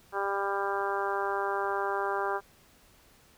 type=harmonic tone; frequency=198.3 Hz; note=G3; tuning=20 cents sharp; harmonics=2 / 3 / 4 / 5 / 6 / 7 / 8; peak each=-33 / -38 / -34 / -35 / -36 / -38 / -38 dBFS; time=0.12-2.41 s; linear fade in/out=50 ms; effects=pink hiss -60 dBFS RMS until 3.37 s